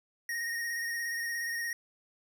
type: tone with vibrato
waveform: square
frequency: 1864.7 Hz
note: A#6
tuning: in tune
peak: -33 dBFS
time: 0.29-1.73 s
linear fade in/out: 2 ms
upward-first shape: square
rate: 17 Hz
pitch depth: 20 cents each way
effects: none